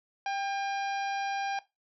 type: harmonic tone with a mistuned harmonic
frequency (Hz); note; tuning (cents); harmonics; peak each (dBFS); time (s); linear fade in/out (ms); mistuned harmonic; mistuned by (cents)
803; G5; +41; 1 / 2 / 3 / 4 / 5 / 6 / 7; -30 / -39 / -40 / -46 / -50 / -49 / -50; 0.26-1.59; 2; 1; -28
effects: noise-tail reverb RT60 0.2 s tail -17 dB re dry